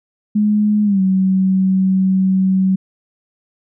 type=tone with pitch glide; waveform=sine; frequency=210 to 189.26 Hz; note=G#3 to F#3; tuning=+19 to +39 cents; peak=-11 dBFS; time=0.35-2.76 s; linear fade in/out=10 ms; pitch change=-180 cents; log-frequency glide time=0.84-1.01 s; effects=none